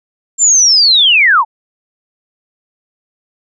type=linear sweep; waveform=sine; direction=down; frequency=7400 to 807 Hz; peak=-5 dBFS; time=0.38-1.45 s; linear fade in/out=50 ms; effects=none